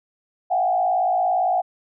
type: tone with frequency modulation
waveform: sine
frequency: 735 Hz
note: F#5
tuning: 12 cents flat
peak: -17 dBFS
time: 0.5-1.62 s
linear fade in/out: 20 ms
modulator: 57.6 Hz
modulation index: 0.98
effects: none